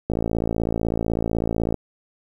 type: click train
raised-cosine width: 2 ms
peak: -9 dBFS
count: 93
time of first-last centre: 0.1-1.743 s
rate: 56 Hz
effects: 8-bit